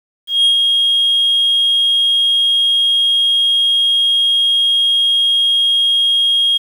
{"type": "tone with ADSR envelope", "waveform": "sine", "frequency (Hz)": 3260, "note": "G#7", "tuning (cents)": -33, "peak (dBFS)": -5, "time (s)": [0.27, 6.58], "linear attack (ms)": 180, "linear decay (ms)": 99, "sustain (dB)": -4, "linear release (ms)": 14, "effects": ["tanh soft clip ceiling -7 dBFS", "7-bit"]}